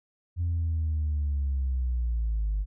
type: linear sweep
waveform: sine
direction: down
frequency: 87.31 to 49 Hz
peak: -23 dBFS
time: 0.36-2.66 s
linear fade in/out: 50 ms
effects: tanh soft clip ceiling -22 dBFS